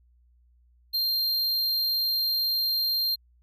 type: tone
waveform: square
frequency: 4186 Hz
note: C8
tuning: in tune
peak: -24 dBFS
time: 0.93-3.16 s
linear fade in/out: 20 ms
effects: added 60 Hz sine -58 dBFS peak until 3.42 s